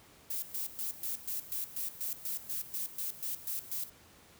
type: noise with tremolo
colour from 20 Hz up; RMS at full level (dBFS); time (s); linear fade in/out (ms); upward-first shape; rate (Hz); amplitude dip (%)
violet; -36; 0.3-3.9; 5; square; 4.1; 80
effects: pink hiss -59 dBFS RMS until 4.39 s + high-pass 60 Hz 12 dB/octave